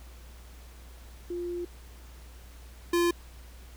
sine / square tone pair in turn, 350 / 345.4 Hz, F4 / F4, +4 / -19 cents, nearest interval unison, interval 23 cents, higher first, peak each -31 / -23 dBFS, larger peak second, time 1.3-1.65 / 2.93-3.11 s, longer first, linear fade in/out 5 ms, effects added 60 Hz sine -46 dBFS peak until 3.76 s + pink hiss -55 dBFS RMS until 3.76 s

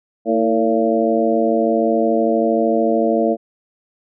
harmonic tone with a mistuned harmonic, 113.3 Hz, A#2, 49 cents flat, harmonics 2 / 3 / 4 / 5 / 6, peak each -20 / -20 / -20 / -20 / -20 dBFS, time 0.25-3.37 s, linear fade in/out 50 ms, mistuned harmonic 3, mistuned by -62 cents, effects none

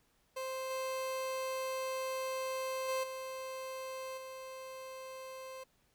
30% pulse tone with level steps, 523.3 Hz, C5, in tune, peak -35 / -33 / -30 / -38 / -42 dBFS, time 0.36-5.64 s, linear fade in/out 10 ms, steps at 0.7 / 2.88 / 3.03 / 4.17 s, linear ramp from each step 10 ms, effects pink hiss -73 dBFS RMS until 5.94 s

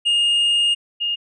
triangle / sine tone pair in turn, 2839 / 2839 Hz, F7 / F7, +28 / +28 cents, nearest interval unison, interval 0 cents, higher neither, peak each -13 / -19 dBFS, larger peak first, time 0.05-0.75 / 1-1.16 s, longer first, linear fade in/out 20 ms, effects resampled to 24000 Hz

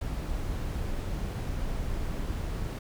brown noise, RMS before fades -32 dBFS, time 0.01-2.79 s, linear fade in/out 5 ms, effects none

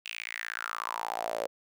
sawtooth tone with high-pass filter sweep, 56.6 Hz, A1, 50 cents sharp, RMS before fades -36 dBFS, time 0.05-1.47 s, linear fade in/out 0 ms, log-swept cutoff 2800 to 530 Hz, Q 6, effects none

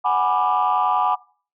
sine chord, G# half-diminished seventh, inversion third, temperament equal with one note detuned, 740 / 830.6 / 987.8 / 1182.8 Hz, F#5 / G#5 / B5 / D6, 0 / 0 / 0 / +12 cents, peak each -21 dBFS, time 0.04-1.16 s, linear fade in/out 20 ms, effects noise-tail reverb RT60 0.4 s tail -21 dB re dry + tanh soft clip ceiling -10 dBFS

